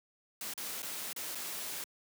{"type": "noise with dropouts", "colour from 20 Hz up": "white", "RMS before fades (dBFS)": -40, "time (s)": [0.41, 1.84], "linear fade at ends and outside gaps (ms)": 2, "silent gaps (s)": [[0.537, 0.577], [0.821, 0.828], [1.13, 1.162], [1.349, 1.353]], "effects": ["high-pass 150 Hz 12 dB/octave"]}